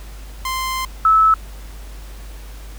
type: tone pair in turn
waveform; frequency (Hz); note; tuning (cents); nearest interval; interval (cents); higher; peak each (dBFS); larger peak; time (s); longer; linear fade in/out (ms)
sawtooth / sine; 1043 / 1304.1; C6 / E6; -6 / -19; major third; 387; second; -17 / -9; second; 0.45-0.85 / 1.05-1.34; first; 2
effects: added 50 Hz sine -32 dBFS peak until 2.78 s + pink hiss -43 dBFS RMS until 2.78 s